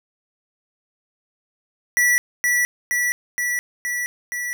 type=tone with echo; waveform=square; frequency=1952 Hz; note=B6; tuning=21 cents flat; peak=-15 dBFS; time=1.97-2.18 s; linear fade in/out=0 ms; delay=470 ms; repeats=5; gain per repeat=-2 dB; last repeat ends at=4.53 s; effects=none